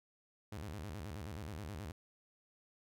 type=tone with vibrato; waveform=sawtooth; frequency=89.1 Hz; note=F2; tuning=35 cents sharp; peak=-39 dBFS; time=0.52-1.92 s; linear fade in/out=5 ms; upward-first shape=square; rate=9.4 Hz; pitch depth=280 cents each way; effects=none